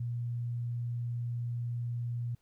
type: tone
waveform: sine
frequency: 119.5 Hz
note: A#2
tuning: 43 cents sharp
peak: -32 dBFS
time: 0-2.35 s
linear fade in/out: 5 ms
effects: pink hiss -75 dBFS RMS until 2.41 s